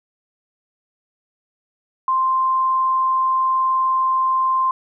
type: tone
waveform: sine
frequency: 1046.5 Hz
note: C6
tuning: in tune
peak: -15 dBFS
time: 2.08-4.71 s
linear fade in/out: 2 ms
effects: none